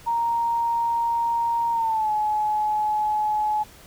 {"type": "tone with pitch glide", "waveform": "sine", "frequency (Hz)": [932, 849.7], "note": ["A#5", "G#5"], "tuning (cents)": [-1, 39], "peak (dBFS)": -20, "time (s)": [0.06, 3.64], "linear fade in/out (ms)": 20, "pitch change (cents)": -160, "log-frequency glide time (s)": [1.72, 2.11], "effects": ["pink hiss -48 dBFS RMS until 3.86 s"]}